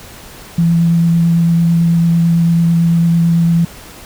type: tone with vibrato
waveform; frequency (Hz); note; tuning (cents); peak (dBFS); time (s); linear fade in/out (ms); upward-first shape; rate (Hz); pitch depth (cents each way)
sine; 168; E3; +33; -8; 0.58-3.65; 5; triangle; 9; 14
effects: pink hiss -35 dBFS RMS until 4.05 s